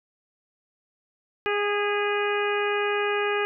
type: harmonic tone with a mistuned harmonic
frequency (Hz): 411.6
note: G#4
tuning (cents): -16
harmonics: 1 / 2 / 3 / 4 / 5 / 6 / 7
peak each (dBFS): -25 / -32 / -31 / -31 / -35 / -32 / -37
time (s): 1.46-3.45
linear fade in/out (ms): 0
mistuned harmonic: 5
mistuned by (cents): -26
effects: none